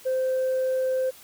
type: tone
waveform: sine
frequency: 519 Hz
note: C5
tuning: 14 cents flat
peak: -20 dBFS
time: 0.05-1.11 s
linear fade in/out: 20 ms
effects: tanh soft clip ceiling -20 dBFS + white hiss -49 dBFS RMS until 1.23 s